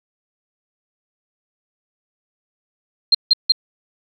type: tone bursts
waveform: sine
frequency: 4186 Hz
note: C8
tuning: in tune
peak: -8 dBFS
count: 3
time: 3.12-3.521 s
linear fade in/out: 5 ms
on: 27 ms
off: 160 ms
effects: none